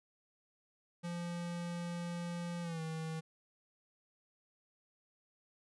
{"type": "tone with pitch glide", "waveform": "square", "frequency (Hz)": [172.8, 160.3], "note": ["F3", "E3"], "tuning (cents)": [-18, -48], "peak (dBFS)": -39, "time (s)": [1.03, 3.21], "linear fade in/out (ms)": 20, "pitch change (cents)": -130, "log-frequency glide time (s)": [2.62, 2.81], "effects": ["resampled to 24000 Hz"]}